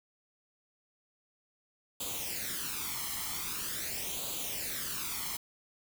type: noise with flanger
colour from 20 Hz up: white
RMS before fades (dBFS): -37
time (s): 2-5.37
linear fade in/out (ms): 5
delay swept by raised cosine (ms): 0.27 to 0.97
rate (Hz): 0.44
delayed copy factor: +0.7
effects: none